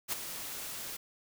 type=noise with ADSR envelope; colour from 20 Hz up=white; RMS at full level=-31 dBFS; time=0.08-0.97 s; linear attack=44 ms; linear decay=14 ms; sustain=-10 dB; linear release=8 ms; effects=none